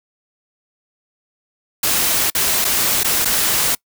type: noise with dropouts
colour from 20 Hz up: white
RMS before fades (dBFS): -17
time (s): 1.83-3.75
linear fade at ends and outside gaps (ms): 5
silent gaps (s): 2.302-2.349 / 2.645-2.649 / 3.034-3.044 / 3.248-3.254
effects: noise-tail reverb RT60 0.1 s tail -25 dB re dry